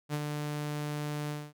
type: tone with ADSR envelope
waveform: sawtooth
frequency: 148.5 Hz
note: D3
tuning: 20 cents sharp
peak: -25 dBFS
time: 0.09-1.53 s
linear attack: 50 ms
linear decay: 43 ms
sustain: -4 dB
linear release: 230 ms
effects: none